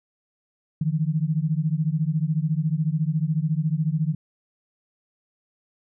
sine beating tone pair, 150.8 / 164.8 Hz, D3 / E3, +46 / 0 cents, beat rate 14 Hz, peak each -23 / -24 dBFS, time 0.81-4.15 s, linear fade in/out 5 ms, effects none

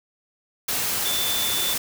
sine tone in noise, 3520 Hz, A7, in tune, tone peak -26 dBFS, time 1.05-1.74 s, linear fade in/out 5 ms, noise white, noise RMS -25 dBFS, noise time 0.68-1.78 s, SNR -4 dB, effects none

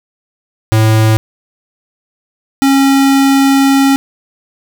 square tone pair in turn, 110 / 273.1 Hz, A2 / C#4, 0 / -26 cents, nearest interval octave + major third, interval 1574 cents, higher second, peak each -7 dBFS, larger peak neither, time 0.72-1.17 / 2.62-3.96 s, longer second, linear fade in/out 0 ms, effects none

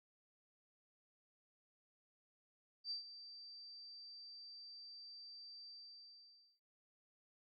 sine tone with ADSR envelope, 4666 Hz, D8, 12 cents flat, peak -39 dBFS, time 2.84-6.6 s, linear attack 68 ms, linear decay 120 ms, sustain -13 dB, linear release 920 ms, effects none

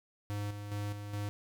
square tone with tremolo, 102.9 Hz, G#2, 16 cents flat, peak -35 dBFS, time 0.3-1.29 s, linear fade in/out 0 ms, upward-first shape square, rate 2.4 Hz, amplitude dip 50%, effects none

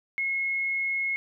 sine tone, 2169 Hz, C#7, 38 cents flat, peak -25 dBFS, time 0.18-1.16 s, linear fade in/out 0 ms, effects none

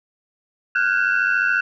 sine tone cluster, 1411 / 1505 / 1626 / 2691 Hz, F6 / F#6 / G#6 / E7, +17 / +29 / -37 / +35 cents, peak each -21 / -18 / -24 / -27 dBFS, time 0.75-1.61 s, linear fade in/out 5 ms, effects tanh soft clip ceiling -9 dBFS

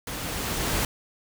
pink noise with level ramp, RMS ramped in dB -34 to -25 dBFS, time 0.07-0.85 s, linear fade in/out 2 ms, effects none

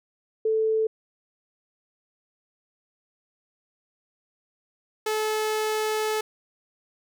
sine / sawtooth tone pair in turn, 440 / 431.9 Hz, A4 / A4, 0 / -32 cents, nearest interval unison, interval 32 cents, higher first, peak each -20 dBFS, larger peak neither, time 0.45-0.87 / 5.06-6.21 s, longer second, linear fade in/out 5 ms, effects none

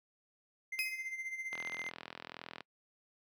triangle tone with tremolo, 2083 Hz, C7, 8 cents flat, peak -35 dBFS, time 0.72-1.9 s, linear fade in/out 5 ms, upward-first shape sine, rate 15 Hz, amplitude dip 65%
35% pulse tone with exponential decay, 2530 Hz, D#7, 28 cents sharp, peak -29 dBFS, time 0.79-1.14 s, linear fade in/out 0 ms, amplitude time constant 75 ms
click train, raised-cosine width 0.3 ms, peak -27 dBFS, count 46, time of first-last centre 1.53-2.607 s, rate 41.8 Hz
effects noise-tail reverb RT60 0.1 s tail -26 dB re dry + high-pass 150 Hz 12 dB/octave

